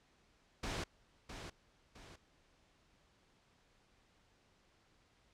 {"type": "noise with echo", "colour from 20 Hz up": "pink", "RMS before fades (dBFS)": -40, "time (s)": [0.63, 0.84], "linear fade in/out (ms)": 5, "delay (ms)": 660, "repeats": 2, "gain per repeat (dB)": -8, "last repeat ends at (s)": 2.16, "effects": ["pink hiss -71 dBFS RMS until 5.33 s", "low-pass 6000 Hz 12 dB/octave"]}